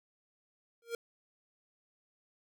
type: tone with exponential growth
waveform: square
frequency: 466.2 Hz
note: A#4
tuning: in tune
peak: -32 dBFS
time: 0.82-0.95 s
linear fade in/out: 2 ms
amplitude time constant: 27 ms
effects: none